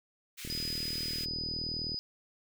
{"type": "high-pass noise", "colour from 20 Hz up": "pink", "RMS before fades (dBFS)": -44, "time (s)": [0.37, 1.26], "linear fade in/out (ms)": 20, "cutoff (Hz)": 1900, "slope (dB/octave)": 24}
{"type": "click train", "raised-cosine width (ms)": 3, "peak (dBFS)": -29, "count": 60, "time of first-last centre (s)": [0.45, 1.944], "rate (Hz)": 39.5}
{"type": "tone", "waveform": "sine", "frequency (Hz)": 4978, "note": "D#8", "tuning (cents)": 0, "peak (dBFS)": -34, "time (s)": [0.5, 1.99], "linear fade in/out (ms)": 0}
{"effects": []}